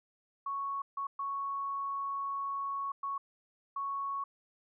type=tone bursts at uneven times; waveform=sine; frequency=1108.7 Hz; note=C#6; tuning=in tune; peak=-33 dBFS; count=5; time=0.46-0.82 / 0.97-1.07 / 1.19-2.92 / 3.03-3.18 / 3.76-4.24 s; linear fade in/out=5 ms; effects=none